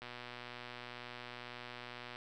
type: click train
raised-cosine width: 0.3 ms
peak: -30 dBFS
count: 262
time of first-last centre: 0.02-2.159 s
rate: 122 Hz
effects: none